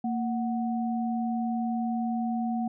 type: tone pair together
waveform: sine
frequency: 229.9 / 740 Hz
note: A#3 / F#5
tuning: -24 / 0 cents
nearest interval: octave + minor sixth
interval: 2024 cents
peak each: -27 / -33 dBFS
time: 0.04-2.68 s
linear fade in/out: 5 ms
effects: none